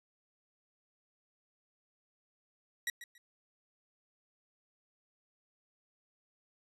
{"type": "tone with echo", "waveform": "sawtooth", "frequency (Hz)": 1916, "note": "A#6", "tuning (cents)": 47, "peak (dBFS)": -29, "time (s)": [2.87, 2.9], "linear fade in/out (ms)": 2, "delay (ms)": 140, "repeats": 2, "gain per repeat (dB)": -13, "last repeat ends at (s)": 3.18, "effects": ["resampled to 32000 Hz"]}